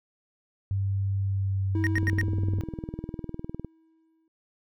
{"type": "tone with pitch glide", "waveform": "sine", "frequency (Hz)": [98, 96.21], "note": ["G2", "G2"], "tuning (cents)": [0, -32], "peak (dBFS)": -24, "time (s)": [0.71, 2.61], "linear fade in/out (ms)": 0, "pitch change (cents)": -32, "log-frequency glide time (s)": [1.2, 1.83]}
{"type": "tone with exponential decay", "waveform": "triangle", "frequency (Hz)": 322.7, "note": "E4", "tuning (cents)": -37, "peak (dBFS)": -25, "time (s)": [1.75, 4.28], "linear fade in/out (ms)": 2, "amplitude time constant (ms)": 550}
{"type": "tone bursts", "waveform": "triangle", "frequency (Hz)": 1864.7, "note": "A#6", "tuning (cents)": 0, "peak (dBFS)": -23, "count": 4, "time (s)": [1.84, 2.213], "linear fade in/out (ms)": 0, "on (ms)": 28, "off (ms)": 87}
{"type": "click train", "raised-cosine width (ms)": 3, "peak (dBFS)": -20, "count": 34, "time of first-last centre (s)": [1.98, 3.647], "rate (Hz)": 19.8}
{"effects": []}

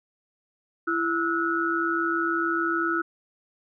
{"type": "tone cluster", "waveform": "sine", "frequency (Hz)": [334.9, 1309, 1456], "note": ["E4", "E6", "F#6"], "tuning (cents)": [27, -13, -28], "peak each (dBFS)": -27, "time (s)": [0.87, 3.02], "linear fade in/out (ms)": 10, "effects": []}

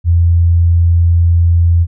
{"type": "tone", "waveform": "sine", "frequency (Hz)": 85.1, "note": "F2", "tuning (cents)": -44, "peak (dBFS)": -6, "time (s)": [0.04, 1.87], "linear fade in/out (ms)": 50, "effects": []}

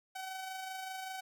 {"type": "tone with amplitude modulation", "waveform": "sawtooth", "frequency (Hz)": 758, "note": "F#5", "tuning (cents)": 42, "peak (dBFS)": -35, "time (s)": [0.15, 1.21], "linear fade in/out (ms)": 10, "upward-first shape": "sine", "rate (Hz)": 25.2, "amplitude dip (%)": 35, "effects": []}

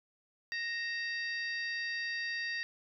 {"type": "harmonic tone with a mistuned harmonic", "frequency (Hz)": 932.3, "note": "A#5", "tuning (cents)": 0, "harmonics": [2, 3, 4, 5, 6], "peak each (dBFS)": [-35, -45, -48, -43, -53], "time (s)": [0.52, 2.63], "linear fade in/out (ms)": 0, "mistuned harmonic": 3, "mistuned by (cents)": -78, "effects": []}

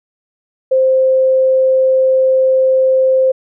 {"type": "tone", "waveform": "sine", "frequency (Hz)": 523.3, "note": "C5", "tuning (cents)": 0, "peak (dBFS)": -8, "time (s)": [0.71, 3.32], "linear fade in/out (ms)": 10, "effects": []}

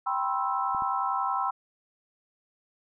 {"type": "chord", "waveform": "sine", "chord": "C major seventh", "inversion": "second", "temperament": "equal with one note detuned", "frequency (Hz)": [784, 987.8, 1058.7, 1318.5], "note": ["G5", "B5", "C6", "E6"], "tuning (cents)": [0, 0, 20, 0], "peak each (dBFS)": -31, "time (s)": [0.06, 1.51], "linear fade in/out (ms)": 10}
{"type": "clicks", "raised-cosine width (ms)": 3, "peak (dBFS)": -32, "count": 2, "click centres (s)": [0.748, 0.822]}
{"effects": []}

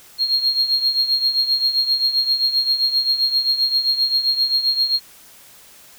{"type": "tone with tremolo", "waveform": "sine", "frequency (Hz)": 4245, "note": "C8", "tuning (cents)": 24, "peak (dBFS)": -11, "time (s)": [0.18, 5], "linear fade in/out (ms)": 50, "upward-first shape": "triangle", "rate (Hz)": 7.6, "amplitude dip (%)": 80, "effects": ["tanh soft clip ceiling -10 dBFS", "white hiss -46 dBFS RMS until 5.98 s"]}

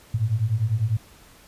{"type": "beating tone pair", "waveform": "sine", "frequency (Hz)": [104, 114], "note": ["G#2", "A#2"], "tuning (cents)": [3, -38], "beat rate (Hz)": 10, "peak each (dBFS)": [-24, -22], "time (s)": [0.14, 0.97], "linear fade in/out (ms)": 5, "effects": ["pink hiss -51 dBFS RMS until 1.47 s", "resampled to 32000 Hz"]}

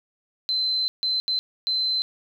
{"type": "tone bursts at uneven times", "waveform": "sine", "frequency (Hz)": 4070, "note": "C8", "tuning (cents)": -49, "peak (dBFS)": -21, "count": 4, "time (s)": [[0.49, 0.88], [1.03, 1.2], [1.28, 1.39], [1.67, 2.02]], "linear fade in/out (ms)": 0, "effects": ["9-bit"]}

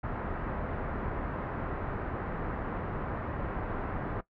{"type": "low-pass noise", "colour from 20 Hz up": "pink", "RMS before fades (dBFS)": -35, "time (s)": [0.03, 4.21], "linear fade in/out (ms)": 10, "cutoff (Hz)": 1600, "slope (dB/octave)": 24, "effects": ["noise-tail reverb RT60 0.1 s tail -17 dB re dry"]}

